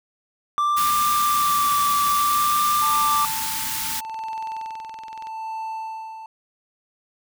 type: tone with vibrato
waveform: triangle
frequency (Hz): 1174.7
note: D6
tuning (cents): 0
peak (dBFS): -16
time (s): 0.58-3.25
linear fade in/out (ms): 0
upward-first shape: sine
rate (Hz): 0.57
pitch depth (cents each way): 18
type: band-stop noise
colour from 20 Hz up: white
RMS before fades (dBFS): -27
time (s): 0.76-4.01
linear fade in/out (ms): 20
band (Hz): 320 to 1000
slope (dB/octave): 96
type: tone with tremolo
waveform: triangle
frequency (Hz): 886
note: A5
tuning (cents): +12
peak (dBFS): -25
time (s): 2.82-6.26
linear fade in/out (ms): 2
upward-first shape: sine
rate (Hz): 0.8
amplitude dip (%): 60
type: click train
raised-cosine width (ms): 0.2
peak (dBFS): -25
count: 50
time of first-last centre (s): 2.97-5.27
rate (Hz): 21.3
effects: none